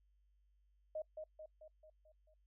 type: tone with echo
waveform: sine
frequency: 622.3 Hz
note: D#5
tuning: in tune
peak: -39 dBFS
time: 0.95-1.02 s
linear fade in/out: 5 ms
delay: 220 ms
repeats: 6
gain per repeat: -5 dB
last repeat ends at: 2.34 s
effects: noise-tail reverb RT60 0.1 s tail -25 dB re dry + added 50 Hz sine -70 dBFS peak until 2.46 s